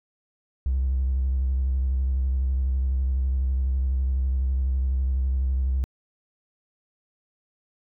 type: tone with vibrato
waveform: triangle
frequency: 65.3 Hz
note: C2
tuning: 3 cents flat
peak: -17 dBFS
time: 0.66-5.84 s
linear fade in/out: 0 ms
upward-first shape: square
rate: 12 Hz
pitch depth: 38 cents each way
effects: tanh soft clip ceiling -18 dBFS

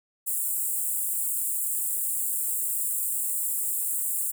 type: high-pass noise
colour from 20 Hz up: pink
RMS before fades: -28 dBFS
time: 0.26-4.32 s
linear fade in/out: 20 ms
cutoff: 7600 Hz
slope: 96 dB/octave
effects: none

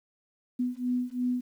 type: beating tone pair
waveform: sine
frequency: 246.9 / 249.8 Hz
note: B3 / B3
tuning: 0 / +20 cents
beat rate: 2.9 Hz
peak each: -30 dBFS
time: 0.59-1.41 s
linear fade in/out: 10 ms
effects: 10-bit

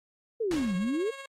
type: exponential two-way sweep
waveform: sine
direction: down then up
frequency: 476.6 to 174.61 to 476.6 Hz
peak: -26 dBFS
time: 0.4-1.11 s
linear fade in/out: 10 ms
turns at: 0.76 s
type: noise with exponential decay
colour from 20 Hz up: pink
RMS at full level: -34 dBFS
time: 0.51-1.02 s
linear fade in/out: 2 ms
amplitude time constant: 110 ms
type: tone with tremolo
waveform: 10% pulse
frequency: 546 Hz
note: C#5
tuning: 26 cents flat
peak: -30 dBFS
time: 0.56-1.26 s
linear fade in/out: 5 ms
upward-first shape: sine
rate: 16 Hz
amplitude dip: 45%
effects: low-pass 8000 Hz 12 dB/octave + Opus 32 kbps

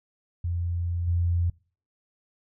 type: tone with level steps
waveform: sine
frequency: 86.4 Hz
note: F2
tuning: 18 cents flat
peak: -25 / -21 dBFS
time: 0.44-1.5 s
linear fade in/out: 5 ms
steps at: 1.07 s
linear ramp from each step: 10 ms
effects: noise-tail reverb RT60 0.4 s tail -24 dB re dry

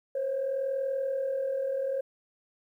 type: tone pair together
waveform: sine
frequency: 499.9 / 540.5 Hz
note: B4 / C#5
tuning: +21 / -44 cents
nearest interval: minor second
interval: 135 cents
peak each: -35 / -27 dBFS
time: 0.15-2.01 s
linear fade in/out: 5 ms
effects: tanh soft clip ceiling -23 dBFS + 11-bit

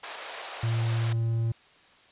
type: high-pass noise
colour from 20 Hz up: pink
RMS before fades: -38 dBFS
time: 0.03-1.13 s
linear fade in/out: 5 ms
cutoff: 540 Hz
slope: 24 dB/octave
type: tone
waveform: triangle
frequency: 114.6 Hz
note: A#2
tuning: 29 cents flat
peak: -22 dBFS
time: 0.63-1.52 s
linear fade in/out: 5 ms
effects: white hiss -57 dBFS RMS until 2.11 s + resampled to 8000 Hz

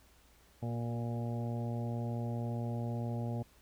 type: harmonic tone with a mistuned harmonic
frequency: 117.9 Hz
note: A#2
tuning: 20 cents sharp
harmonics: 1 / 2 / 3 / 4 / 5 / 6 / 7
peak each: -35 / -40 / -48 / -48 / -47 / -50 / -50 dBFS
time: 0.62-3.43 s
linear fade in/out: 10 ms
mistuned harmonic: 3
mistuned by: +22 cents
effects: added 60 Hz sine -65 dBFS peak until 3.61 s + pink hiss -65 dBFS RMS until 3.61 s

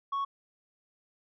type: tone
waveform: sine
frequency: 1108.7 Hz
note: C#6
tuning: in tune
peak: -26 dBFS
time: 0.12-0.25 s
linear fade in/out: 10 ms
effects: tanh soft clip ceiling -28 dBFS

